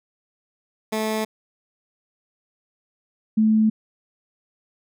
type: tone pair in turn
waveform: 15% pulse / sine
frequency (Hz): 217.9 / 217.9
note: A3 / A3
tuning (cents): -17 / -17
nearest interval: unison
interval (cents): 0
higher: neither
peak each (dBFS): -16 / -14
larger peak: second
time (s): 0.92-1.25 / 3.37-3.7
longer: neither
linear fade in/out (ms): 10
effects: none